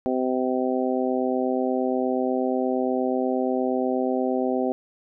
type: harmonic tone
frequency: 128.4 Hz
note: C3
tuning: 32 cents flat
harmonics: 2 / 3 / 4 / 5 / 6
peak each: -25 / -27 / -28 / -30 / -31 dBFS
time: 0.06-4.72 s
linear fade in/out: 0 ms
effects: none